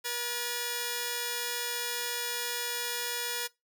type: tone pair together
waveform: 5% pulse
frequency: 480.2 / 1718 Hz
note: B4 / A6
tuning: -49 / -42 cents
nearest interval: octave + minor seventh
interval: 2207 cents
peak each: -22 / -24 dBFS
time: 0.04-3.48 s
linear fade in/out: 20 ms
effects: noise-tail reverb RT60 0.2 s tail -22 dB re dry